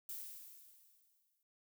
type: noise with exponential decay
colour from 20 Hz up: violet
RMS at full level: -44 dBFS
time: 0.09-1.43 s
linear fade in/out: 2 ms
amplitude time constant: 290 ms
effects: none